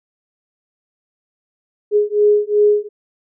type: beating tone pair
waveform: sine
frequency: 415.3 / 418 Hz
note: G#4 / G#4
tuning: 0 / +11 cents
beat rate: 2.7 Hz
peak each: -14 dBFS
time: 1.91-2.89 s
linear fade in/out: 50 ms
effects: none